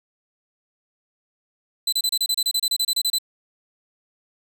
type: tone bursts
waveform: sawtooth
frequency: 4021 Hz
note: B7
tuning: 30 cents sharp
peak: -16 dBFS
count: 16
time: 1.87-3.185 s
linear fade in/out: 5 ms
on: 55 ms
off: 29 ms
effects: none